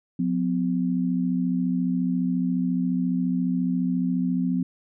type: tone pair together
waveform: sine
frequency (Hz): 179.7 / 254.1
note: F3 / B3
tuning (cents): +50 / +49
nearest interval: tritone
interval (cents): 599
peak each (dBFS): -24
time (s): 0.19-4.63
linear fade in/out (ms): 5
effects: none